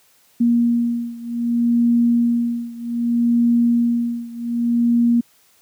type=beating tone pair; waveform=sine; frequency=236.2 / 236.84 Hz; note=A#3 / A#3; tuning=+23 / +28 cents; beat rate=0.64 Hz; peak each=-17 / -19 dBFS; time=0.4-5.21 s; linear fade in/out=10 ms; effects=white hiss -56 dBFS RMS until 5.61 s + high-pass 80 Hz 12 dB/octave